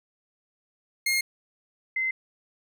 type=tone pair in turn; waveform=sawtooth / sine; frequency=2136 / 2064 Hz; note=C7 / C7; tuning=+35 / -24 cents; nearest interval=minor second; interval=59 cents; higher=first; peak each=-19 / -24 dBFS; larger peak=first; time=1.06-1.21 / 1.96-2.11 s; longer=neither; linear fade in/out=5 ms; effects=none